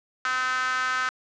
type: tone with high-pass filter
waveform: sawtooth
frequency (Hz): 256.2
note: C4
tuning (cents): -36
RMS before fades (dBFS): -26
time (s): 0.25-1.09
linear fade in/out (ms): 0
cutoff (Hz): 1400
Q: 7.8
effects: resampled to 16000 Hz + 7-bit